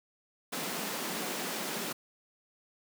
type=high-pass noise; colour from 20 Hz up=pink; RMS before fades=-36 dBFS; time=0.52-1.93 s; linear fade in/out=10 ms; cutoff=170 Hz; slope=48 dB/octave; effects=none